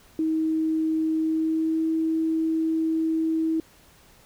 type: tone with pitch glide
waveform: sine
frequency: 317.6 to 321.7 Hz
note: D#4 to E4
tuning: +36 to -42 cents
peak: -21 dBFS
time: 0.19-3.6 s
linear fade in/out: 2 ms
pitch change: +22 cents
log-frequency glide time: 1.18-1.9 s
effects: pink hiss -55 dBFS RMS until 4.25 s